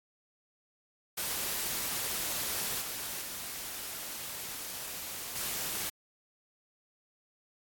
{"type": "noise with level steps", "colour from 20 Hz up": "white", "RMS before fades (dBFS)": [-34, -38, -40, -35], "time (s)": [1.17, 5.9], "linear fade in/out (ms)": 10, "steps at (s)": [2.81, 3.21, 5.35], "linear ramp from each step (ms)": 10, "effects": ["AAC 64 kbps"]}